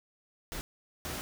pink noise bursts at uneven times, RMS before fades -38 dBFS, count 2, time 0.52-0.61 / 1.05-1.21 s, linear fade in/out 0 ms, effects none

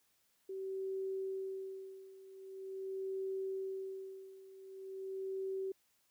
sine tone with tremolo, 383.6 Hz, G4, 37 cents flat, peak -36 dBFS, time 0.49-5.72 s, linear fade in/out 5 ms, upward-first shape sine, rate 0.44 Hz, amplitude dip 85%, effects white hiss -75 dBFS RMS until 6.1 s

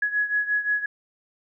sine beating tone pair, 1678 / 1683.7 Hz, G#6 / G#6, +17 / +23 cents, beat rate 5.7 Hz, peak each -23 / -27 dBFS, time 0.02-0.86 s, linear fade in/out 5 ms, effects none

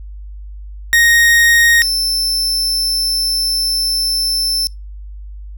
40% pulse tone pair in turn, 1866 / 5315 Hz, A#6 / E8, +1 / +13 cents, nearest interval octave + tritone, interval 1812 cents, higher second, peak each -7 / -13 dBFS, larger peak first, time 0.93-1.82 / 1.82-4.67 s, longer second, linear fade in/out 0 ms, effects noise-tail reverb RT60 0.2 s tail -24 dB re dry + added 50 Hz sine -28 dBFS peak until 5.57 s

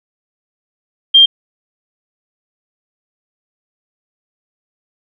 sine tone, 3189 Hz, G7, 29 cents sharp, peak -3 dBFS, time 1.14-1.26 s, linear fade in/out 10 ms, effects none

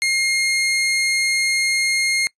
sawtooth tone, 2134 Hz, C7, 34 cents sharp, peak -13 dBFS, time 0.02-2.27 s, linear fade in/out 0 ms, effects noise-tail reverb RT60 0.1 s tail -24 dB re dry + resampled to 24000 Hz

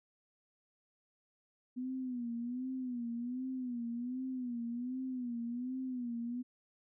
sine tone with vibrato, 246.9 Hz, B3, in tune, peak -36 dBFS, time 1.76-6.43 s, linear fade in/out 20 ms, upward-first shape sine, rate 1.3 Hz, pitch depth 96 cents each way, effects none

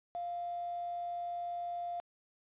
sine tone with quantisation, 698.5 Hz, F5, in tune, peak -36 dBFS, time 0.15-2 s, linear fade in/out 0 ms, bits 8, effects resampled to 8000 Hz

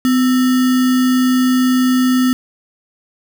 sine tone with sample-and-hold, 254 Hz, B3, 49 cents sharp, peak -10 dBFS, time 0.05-2.33 s, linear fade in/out 0 ms, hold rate 1575 Hz, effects none

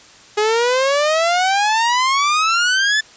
sawtooth exponential sweep, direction up, 415.3 to 1760 Hz, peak -10 dBFS, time 0.37-3.01 s, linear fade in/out 10 ms, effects white hiss -44 dBFS RMS until 3.16 s + resampled to 16000 Hz

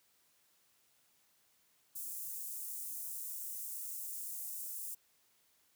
white high-pass noise, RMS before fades -43 dBFS, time 1.95-4.95 s, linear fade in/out 10 ms, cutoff 7600 Hz, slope 24 dB/octave, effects white hiss -72 dBFS RMS until 5.75 s + high-pass 60 Hz 12 dB/octave

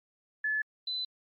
sine tone pair in turn, 1725 / 4014 Hz, A6 / B7, -35 / +27 cents, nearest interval octave + minor third, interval 1462 cents, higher second, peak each -27 / -31 dBFS, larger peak first, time 0.44-0.62 / 0.87-1.05 s, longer neither, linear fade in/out 5 ms, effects MP3 32 kbps

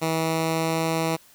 10% pulse tone with pitch glide, 161.5 to 162.62 Hz, E3 to E3, -35 to -23 cents, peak -14 dBFS, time 0.01-1.17 s, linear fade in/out 20 ms, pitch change +12 cents, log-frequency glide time 0.16-0.84 s, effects white hiss -54 dBFS RMS until 1.34 s

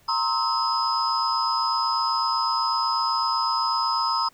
sine tone cluster, 931 / 1059 / 1292 / 5030 Hz, A#5 / C6 / E6 / D#8, -2 / +21 / -35 / +18 cents, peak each -26 dBFS, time 0.08-4.29 s, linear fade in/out 10 ms, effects tanh soft clip ceiling -12 dBFS + pink hiss -58 dBFS RMS until 4.33 s

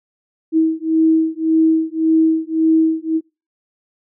sine beating tone pair, 320 / 321.8 Hz, D#4 / E4, +49 / -42 cents, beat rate 1.8 Hz, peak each -15 / -15 dBFS, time 0.52-3.21 s, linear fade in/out 50 ms, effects noise-tail reverb RT60 0.3 s tail -26 dB re dry

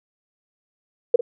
sine tone with echo, 477.7 Hz, A#4, 42 cents sharp, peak -8 dBFS, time 1.14-1.16 s, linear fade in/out 5 ms, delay 50 ms, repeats 1, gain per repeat -15 dB, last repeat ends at 1.21 s, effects none

